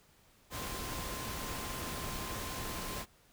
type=tone in noise; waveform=sine; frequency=1043 Hz; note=C6; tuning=6 cents flat; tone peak=-47 dBFS; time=0.5-3.06 s; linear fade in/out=50 ms; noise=pink; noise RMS=-40 dBFS; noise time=0.5-3.06 s; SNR=-10 dB; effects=pink hiss -65 dBFS RMS until 3.32 s